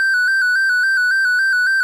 triangle tone with vibrato, 1522 Hz, F#6, 48 cents sharp, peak -11 dBFS, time 0-1.83 s, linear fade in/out 0 ms, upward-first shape square, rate 3.6 Hz, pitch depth 48 cents each way, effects none

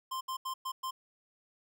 square tone bursts at uneven times, 1046.5 Hz, C6, in tune, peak -35 dBFS, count 5, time 0.11-0.21 / 0.28-0.37 / 0.45-0.54 / 0.65-0.72 / 0.83-0.91 s, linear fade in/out 10 ms, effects none

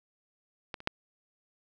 clicks, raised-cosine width 0.3 ms, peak -20 / -30 / -11 dBFS, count 3, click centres 0.742 / 0.804 / 0.874 s, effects none

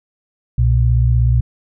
sine tone pair together, 63.5 / 119.87 Hz, B1 / A#2, +49 / +49 cents, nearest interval major seventh, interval 1100 cents, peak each -13 dBFS, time 0.58-1.41 s, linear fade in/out 5 ms, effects none

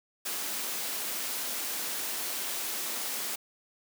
white high-pass noise, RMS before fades -34 dBFS, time 0.25-3.36 s, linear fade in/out 10 ms, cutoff 200 Hz, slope 24 dB/octave, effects none

